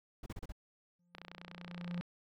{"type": "noise bursts", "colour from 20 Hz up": "brown", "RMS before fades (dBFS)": -43, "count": 5, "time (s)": [0.23, 0.522], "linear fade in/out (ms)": 5, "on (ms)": 32, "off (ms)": 33}
{"type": "tone with exponential growth", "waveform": "triangle", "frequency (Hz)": 175.1, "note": "F3", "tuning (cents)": 5, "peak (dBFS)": -33, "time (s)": [0.99, 2.01], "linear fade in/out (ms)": 5, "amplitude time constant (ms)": 220}
{"type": "click train", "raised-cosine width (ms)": 0.3, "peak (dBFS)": -30, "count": 27, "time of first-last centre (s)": [1.15, 2.011], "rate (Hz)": 30.2}
{"effects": []}